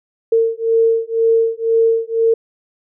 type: beating tone pair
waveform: sine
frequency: 453.4 / 455.4 Hz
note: A#4 / A#4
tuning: -48 / -40 cents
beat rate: 2 Hz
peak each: -15 dBFS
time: 0.32-2.34 s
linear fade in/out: 5 ms
effects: none